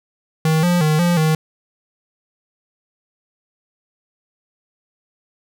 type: tone with pitch steps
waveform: square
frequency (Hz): 158.2 / 176 / 154.3 / 174.2 / 157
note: D#3 / F3 / D#3 / F3 / D#3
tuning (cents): +29 / +14 / -14 / -4 / +16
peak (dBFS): -14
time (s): 0.45-1.35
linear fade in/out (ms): 2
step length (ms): 180
effects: none